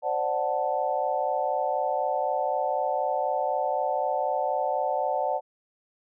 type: chord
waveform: sine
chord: D dominant seventh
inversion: third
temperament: equal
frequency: 523.3 / 587.3 / 740 / 880 Hz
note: C5 / D5 / F#5 / A5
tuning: 0 / 0 / 0 / 0 cents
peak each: -31 / -29 / -28 / -30 dBFS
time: 0.02-5.41 s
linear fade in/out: 50 ms
effects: none